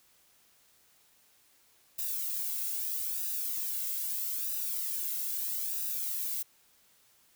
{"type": "noise with flanger", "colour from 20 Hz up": "violet", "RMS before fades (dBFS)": -34, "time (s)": [1.98, 6.43], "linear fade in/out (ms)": 10, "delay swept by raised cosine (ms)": [0.91, 1.69], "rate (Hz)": 0.78, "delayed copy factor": -0.6, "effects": ["white hiss -65 dBFS RMS until 7.35 s"]}